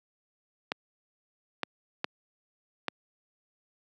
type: clicks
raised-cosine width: 0.3 ms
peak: -12 dBFS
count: 4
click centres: 0.719 / 1.633 / 2.044 / 2.883 s
effects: high-pass 200 Hz 12 dB/octave